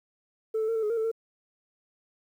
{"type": "tone with pitch steps", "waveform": "sine", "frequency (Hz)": [441.1, 437.8, 455.7, 444.1, 421.5, 463.4, 441.7, 452.6], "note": ["A4", "A4", "A#4", "A4", "G#4", "A#4", "A4", "A4"], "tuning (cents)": [4, -9, -39, 16, 26, -10, 7, 49], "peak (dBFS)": -23, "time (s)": [0.54, 1.116], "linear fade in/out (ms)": 10, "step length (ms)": 72, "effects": ["tanh soft clip ceiling -23 dBFS", "10-bit"]}